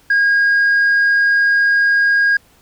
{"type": "tone", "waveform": "sine", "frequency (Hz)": 1631, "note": "G#6", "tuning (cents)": -32, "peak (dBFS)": -8, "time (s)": [0.1, 2.37], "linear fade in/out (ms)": 5, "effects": ["tanh soft clip ceiling -9 dBFS", "pink hiss -52 dBFS RMS until 2.61 s"]}